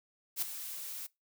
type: noise with ADSR envelope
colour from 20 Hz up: blue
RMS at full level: -30 dBFS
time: 0.36-1.07 s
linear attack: 64 ms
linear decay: 3 ms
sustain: -12 dB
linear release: 12 ms
effects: noise-tail reverb RT60 0.2 s tail -22 dB re dry